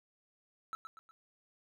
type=tone with echo; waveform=triangle; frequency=1318.5 Hz; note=E6; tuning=in tune; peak=-35 dBFS; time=0.73-0.75 s; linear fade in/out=0 ms; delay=120 ms; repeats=3; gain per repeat=-7 dB; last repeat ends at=1.11 s; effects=none